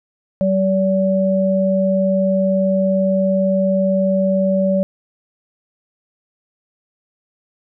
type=tone pair together; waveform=sine; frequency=191.4 / 573.6 Hz; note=G3 / D5; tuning=-41 / -41 cents; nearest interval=octave + perfect fifth; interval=1900 cents; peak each=-16 dBFS; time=0.41-4.83 s; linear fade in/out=0 ms; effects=none